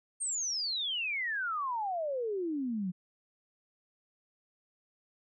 sine exponential sweep, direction down, 8810 to 174.5 Hz, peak -31 dBFS, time 0.2-2.92 s, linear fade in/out 20 ms, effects none

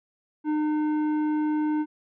sine tone with tanh clipping, 304.1 Hz, D#4, 40 cents flat, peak -24 dBFS, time 0.44-1.86 s, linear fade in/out 50 ms, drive 10 dB, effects none

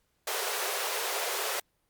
pink high-pass noise, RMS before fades -32 dBFS, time 0.27-1.6 s, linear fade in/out 5 ms, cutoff 380 Hz, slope 96 dB/octave, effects pink hiss -74 dBFS RMS until 1.89 s + Opus 48 kbps

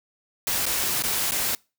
white noise with dropouts, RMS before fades -25 dBFS, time 0.47-1.55 s, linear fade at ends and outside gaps 1 ms, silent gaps 0.656-0.664 / 1.023-1.037 / 1.31-1.319 s, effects noise-tail reverb RT60 0.3 s tail -26 dB re dry

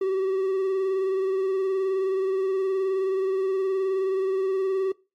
triangle tone with vibrato, 382.2 Hz, G4, 44 cents flat, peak -20 dBFS, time 0.01-4.92 s, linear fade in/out 5 ms, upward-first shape sine, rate 19 Hz, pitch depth 30 cents each way, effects noise-tail reverb RT60 0.3 s tail -23 dB re dry + AAC 64 kbps

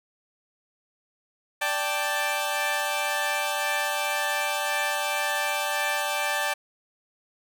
15% pulse chord, D suspended fourth, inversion none, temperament equal, 587.3 / 784 / 880 Hz, D5 / G5 / A5, 0 / 0 / 0 cents, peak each -23 dBFS, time 1.61-6.54 s, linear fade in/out 10 ms, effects none

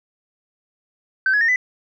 sine tone with pitch steps, 1542 / 1681.6 / 1833.8 / 1999.7 Hz, G6 / G#6 / A#6 / B6, -29 / +21 / -29 / +21 cents, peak -13 dBFS, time 1.26-1.56 s, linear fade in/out 2 ms, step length 75 ms, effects tanh soft clip ceiling -11 dBFS

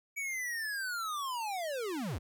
square linear sweep, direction down, 2284 to 56.4 Hz, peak -35 dBFS, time 0.16-2.19 s, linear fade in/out 20 ms, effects none

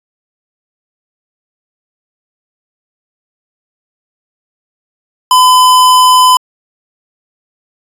square tone, 1011 Hz, B5, 40 cents sharp, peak -4 dBFS, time 5.31-6.37 s, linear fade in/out 2 ms, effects resampled to 32000 Hz

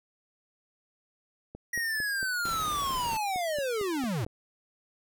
click train, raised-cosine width 2 ms, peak -28 dBFS, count 13, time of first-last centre 1.55-4.265 s, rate 4.42 Hz
square linear sweep, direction down, 1912 to 94.9 Hz, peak -29 dBFS, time 1.73-4.25 s, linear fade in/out 5 ms
pink noise, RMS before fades -40 dBFS, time 2.45-3.17 s, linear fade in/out 2 ms
effects none

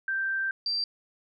sine tone pair in turn, 1568 / 4699 Hz, G6 / D8, 0 / 0 cents, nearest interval octave + perfect fifth, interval 1900 cents, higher second, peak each -26 dBFS, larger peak neither, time 0.08-0.51 / 0.66-0.84 s, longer first, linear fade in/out 2 ms, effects none

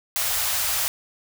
white band-stop noise, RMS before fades -24 dBFS, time 0.16-0.88 s, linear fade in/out 0 ms, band 110 to 580 Hz, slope 24 dB/octave, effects none

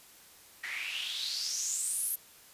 white noise with band-pass filter sweep, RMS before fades -35 dBFS, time 0.63-2.16 s, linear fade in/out 10 ms, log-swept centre 1900 to 12000 Hz, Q 6.3, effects white hiss -56 dBFS RMS until 2.53 s + resampled to 32000 Hz

